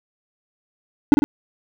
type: tone with echo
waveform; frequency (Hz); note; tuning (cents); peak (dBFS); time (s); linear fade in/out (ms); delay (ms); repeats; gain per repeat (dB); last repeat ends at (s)
triangle; 290.4; D4; -19; -3; 1.12-1.14; 0; 50; 2; -4; 1.24
effects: none